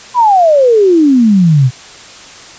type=exponential sweep; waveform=sine; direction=down; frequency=1019 to 121.1 Hz; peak=-4 dBFS; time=0.14-1.71 s; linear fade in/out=50 ms; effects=white hiss -33 dBFS RMS until 2.58 s + resampled to 16000 Hz